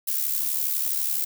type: noise with amplitude modulation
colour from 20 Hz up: violet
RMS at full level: -23 dBFS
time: 0.07-1.25 s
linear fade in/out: 10 ms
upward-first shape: sine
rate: 72.1 Hz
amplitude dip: 60%
effects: none